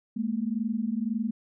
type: tone pair together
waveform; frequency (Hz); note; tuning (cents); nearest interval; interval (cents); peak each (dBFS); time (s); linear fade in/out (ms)
sine; 212.3 / 234.2; G#3 / A#3; +38 / +8; major second; 170; -29 / -29; 0.16-1.31; 10
effects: none